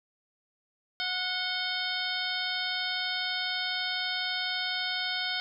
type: harmonic tone with a mistuned harmonic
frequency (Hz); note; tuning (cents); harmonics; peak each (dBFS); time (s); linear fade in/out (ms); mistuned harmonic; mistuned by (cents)
732; F#5; -19; 1 / 2 / 3 / 4 / 5 / 6 / 7; -40 / -35 / -37 / -36 / -36 / -37 / -39; 1-5.4; 0; 4; +110
effects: none